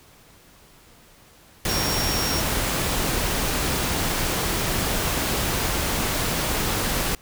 sine tone in noise, 5570 Hz, F8, 5 cents flat, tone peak -27 dBFS, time 1.69-2.4 s, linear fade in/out 2 ms, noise pink, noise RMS -24 dBFS, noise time 1.65-7.15 s, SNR -6 dB, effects pink hiss -52 dBFS RMS until 7.21 s

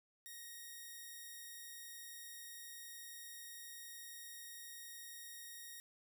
5% pulse tone, 1871 Hz, A#6, 6 cents sharp, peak -39 dBFS, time 0.26-5.8 s, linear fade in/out 0 ms, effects none

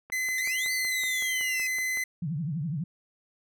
click train, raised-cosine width 0.5 ms, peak -29 dBFS, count 11, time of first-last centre 0.1-1.973 s, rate 5.34 Hz
45% pulse tone, 2036 Hz, C7, 48 cents flat, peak -27 dBFS, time 0.12-2.04 s, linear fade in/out 5 ms
sawtooth exponential two-way sweep, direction up then down, 1800 to 4572 to 2525 Hz, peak -31 dBFS, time 0.38-1.67 s, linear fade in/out 2 ms, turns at 0.72 s
sine tone with vibrato, 155.56 Hz, D#3, in tune, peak -28 dBFS, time 2.22-2.84 s, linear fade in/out 5 ms, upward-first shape triangle, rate 12 Hz, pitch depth 280 cents each way
effects none

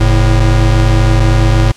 square tone pair together, 46.25 / 110 Hz, F#1 / A2, 0 / 0 cents, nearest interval octave + minor third, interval 1500 cents, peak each -10 dBFS, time 0-1.72 s, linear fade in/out 10 ms, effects white hiss -40 dBFS RMS until 1.76 s + low-pass 7000 Hz 12 dB/octave

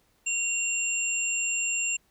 sine tone pair together, 2757 / 7360 Hz, F7 / A#8, -23 / -23 cents, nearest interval octave + perfect fourth, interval 1700 cents, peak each -28 dBFS, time 0.26-1.97 s, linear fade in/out 10 ms, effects pink hiss -67 dBFS RMS until 2.1 s

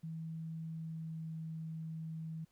sine tone with pitch glide, 161.7 to 160.49 Hz, E3 to E3, -33 to -46 cents, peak -40 dBFS, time 0.03-2.45 s, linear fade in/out 10 ms, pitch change -13 cents, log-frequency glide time 0.71-1.33 s, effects pink hiss -75 dBFS RMS until 2.51 s

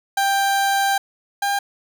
30% pulse tone pair in turn, 789 / 801.4 Hz, G5 / G5, +11 / +38 cents, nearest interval unison, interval 27 cents, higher second, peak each -14 / -16 dBFS, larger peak first, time 0.17-0.98 / 1.42-1.59 s, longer first, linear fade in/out 5 ms, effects none

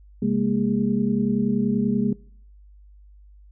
sine tone cluster, 132.6 / 204.1 / 234.5 / 408.3 Hz, C3 / G#3 / A#3 / G#4, +23 / -30 / +11 / -29 cents, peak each -30 / -22 / -23 / -31 dBFS, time 0.22-2.13 s, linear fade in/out 5 ms, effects noise-tail reverb RT60 0.6 s tail -23 dB re dry + added 50 Hz sine -46 dBFS peak until 3.51 s

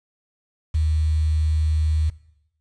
sine tone with quantisation, 77.78 Hz, D#2, in tune, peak -17 dBFS, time 0.74-2.1 s, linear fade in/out 10 ms, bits 7, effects noise-tail reverb RT60 0.8 s tail -19 dB re dry + resampled to 22050 Hz

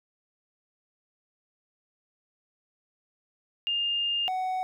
sine / triangle tone pair in turn, 2815 / 745.6 Hz, F7 / F#5, +13 / +13 cents, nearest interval octave + major seventh, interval 2300 cents, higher first, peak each -25 dBFS, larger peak neither, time 3.67-4.28 / 4.28-4.63 s, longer first, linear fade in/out 0 ms, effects none

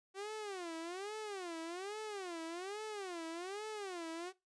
sawtooth tone with vibrato, 375.9 Hz, F#4, 27 cents sharp, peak -38 dBFS, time 0.14-4.33 s, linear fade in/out 50 ms, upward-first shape sine, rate 1.2 Hz, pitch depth 250 cents each way, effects noise-tail reverb RT60 0.2 s tail -19 dB re dry + resampled to 22050 Hz

